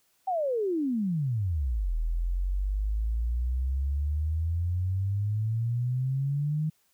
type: exponential two-way sweep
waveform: sine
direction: down then up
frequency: 784 to 39.65 to 157.3 Hz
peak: -25 dBFS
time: 0.27-6.7 s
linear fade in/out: 10 ms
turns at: 1.95 s
effects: white hiss -69 dBFS RMS until 6.93 s